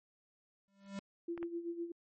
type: tone with exponential growth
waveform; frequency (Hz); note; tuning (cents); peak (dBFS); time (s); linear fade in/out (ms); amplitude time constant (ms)
square; 197.5; G3; +13; -38; 0.68-0.99; 0; 66
type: tone with tremolo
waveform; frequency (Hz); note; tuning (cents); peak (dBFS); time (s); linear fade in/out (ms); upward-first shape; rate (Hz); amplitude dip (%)
sine; 340.4; F4; -44; -35; 1.28-1.92; 5; sine; 7.9; 70
type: clicks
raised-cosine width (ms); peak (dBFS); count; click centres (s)
0.5; -32; 2; 1.377 / 1.429
effects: MP3 32 kbps